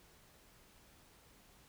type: silence
effects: pink hiss -64 dBFS RMS until 1.68 s